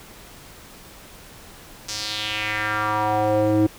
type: tone with band-pass filter sweep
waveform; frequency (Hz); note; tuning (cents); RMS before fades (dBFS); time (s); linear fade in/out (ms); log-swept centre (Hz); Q
square; 106.5; G#2; +44; -22; 1.88-3.67; 10; 5900 to 330; 2.8
effects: pink hiss -44 dBFS RMS until 3.78 s